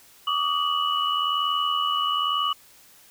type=tone cluster; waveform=sine; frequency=1146 / 1227 / 2944 Hz; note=D6 / D#6 / F#7; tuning=-43 / -25 / -9 cents; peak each=-25 / -27 / -26 dBFS; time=0.27-2.53 s; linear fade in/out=5 ms; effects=white hiss -53 dBFS RMS until 3.1 s